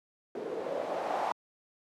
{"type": "noise with low-pass filter sweep", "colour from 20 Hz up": "blue", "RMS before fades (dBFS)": -34, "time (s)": [0.35, 1.32], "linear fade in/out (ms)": 2, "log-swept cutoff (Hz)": [410, 850], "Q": 3.8, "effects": ["high-pass 200 Hz 12 dB/octave"]}